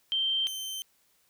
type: tone pair in turn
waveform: sine / sawtooth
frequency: 3136 / 3102 Hz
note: G7 / G7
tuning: 0 / -19 cents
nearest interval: unison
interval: 19 cents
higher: first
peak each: -25 / -31 dBFS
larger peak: first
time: 0.12-0.47 / 0.47-0.82 s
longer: neither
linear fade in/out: 0 ms
effects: white hiss -68 dBFS RMS until 1.29 s